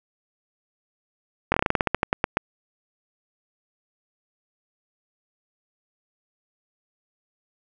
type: slowing click train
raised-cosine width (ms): 0.5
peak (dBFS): -4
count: 15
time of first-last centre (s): 1.52-2.371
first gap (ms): 21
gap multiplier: 1.15
effects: none